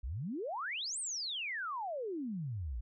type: exponential two-way sweep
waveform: sine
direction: up then down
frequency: 51.91 to 9100 to 51.91 Hz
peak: -36 dBFS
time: 0.03-2.81 s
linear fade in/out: 10 ms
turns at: 0.99 s
effects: none